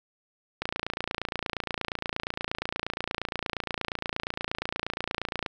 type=click train; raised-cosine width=0.3 ms; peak=-13 dBFS; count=139; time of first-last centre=0.62-5.462 s; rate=28.5 Hz; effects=none